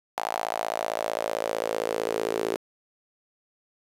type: tone with high-pass filter sweep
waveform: sawtooth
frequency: 55.5 Hz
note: A1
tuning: 16 cents sharp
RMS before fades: -29 dBFS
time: 0.17-2.56 s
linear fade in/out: 0 ms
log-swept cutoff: 780 to 400 Hz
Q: 4.1
effects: resampled to 32000 Hz + 9-bit